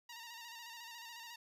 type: tone with vibrato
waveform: 10% pulse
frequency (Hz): 932.3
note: A#5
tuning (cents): 0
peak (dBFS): -40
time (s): 0.09-1.36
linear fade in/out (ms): 5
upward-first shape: square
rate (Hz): 14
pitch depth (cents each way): 40
effects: resampled to 32000 Hz